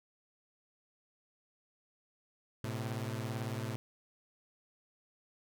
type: beating tone pair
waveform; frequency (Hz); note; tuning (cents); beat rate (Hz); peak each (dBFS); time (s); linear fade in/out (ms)
sawtooth; 110 / 128; A2 / C3; 0 / -38; 18; -34 / -36; 2.64-3.76; 0
effects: none